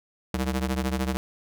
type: ring-modulated tone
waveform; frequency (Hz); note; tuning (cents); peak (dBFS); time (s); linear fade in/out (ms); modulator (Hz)
sawtooth; 130.81; C3; 0; -18; 0.34-1.17; 0; 58.8
effects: none